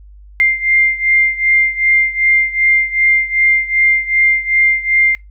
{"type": "beating tone pair", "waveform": "sine", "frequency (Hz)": [2100, 2102.6], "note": ["C7", "C7"], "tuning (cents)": [6, 8], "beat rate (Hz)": 2.6, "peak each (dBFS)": [-12, -15], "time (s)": [0.4, 5.15], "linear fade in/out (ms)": 0, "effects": ["noise-tail reverb RT60 0.2 s tail -24 dB re dry", "added 50 Hz sine -36 dBFS peak until 5.3 s"]}